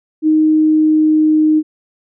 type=tone with pitch glide; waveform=sine; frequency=311.1 to 309.3 Hz; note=D#4 to D#4; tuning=0 to -10 cents; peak=-8 dBFS; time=0.22-1.63 s; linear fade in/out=50 ms; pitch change=-10 cents; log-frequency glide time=0.44-1.43 s; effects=none